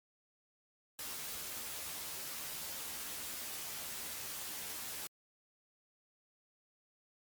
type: noise with comb filter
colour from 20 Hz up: white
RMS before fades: -43 dBFS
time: 0.99-5.07 s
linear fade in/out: 0 ms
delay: 13 ms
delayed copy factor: +0.95
effects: MP3 96 kbps